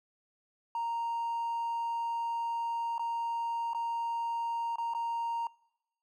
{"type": "tone with dropouts", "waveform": "triangle", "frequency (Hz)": 930, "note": "A#5", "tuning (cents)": -4, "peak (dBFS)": -28, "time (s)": [0.75, 5.47], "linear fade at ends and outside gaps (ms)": 2, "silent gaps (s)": [[2.981, 2.994], [3.734, 3.747], [4.758, 4.783], [4.937, 4.948]], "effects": ["noise-tail reverb RT60 0.9 s tail -25 dB re dry", "tanh soft clip ceiling -26 dBFS"]}